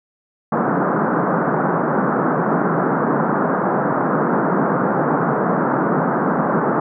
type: band-pass noise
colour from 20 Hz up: pink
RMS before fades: -18 dBFS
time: 0.52-6.8 s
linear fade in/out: 5 ms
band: 150 to 1500 Hz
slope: 48 dB/octave
effects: none